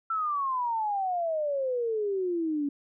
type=exponential sweep; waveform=sine; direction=down; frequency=1345 to 280 Hz; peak=-26 dBFS; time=0.1-2.69 s; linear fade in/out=5 ms; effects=none